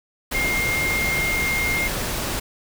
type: tone in noise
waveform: sine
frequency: 2123 Hz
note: C7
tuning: 25 cents sharp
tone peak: -21 dBFS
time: 0.34-1.88 s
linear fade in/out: 10 ms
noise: pink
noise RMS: -26 dBFS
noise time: 0.31-2.4 s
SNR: +2 dB
effects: none